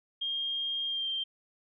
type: tone with pitch glide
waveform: sine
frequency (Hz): 3221 to 3162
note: G7 to G7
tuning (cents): +46 to +14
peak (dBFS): -30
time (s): 0.21-1.24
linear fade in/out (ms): 10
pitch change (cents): -32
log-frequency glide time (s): 0.86-1.09
effects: none